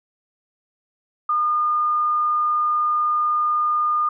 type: tone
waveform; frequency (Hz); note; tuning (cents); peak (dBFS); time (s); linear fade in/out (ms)
sine; 1216; D#6; -40; -17; 1.29-4.09; 5
effects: none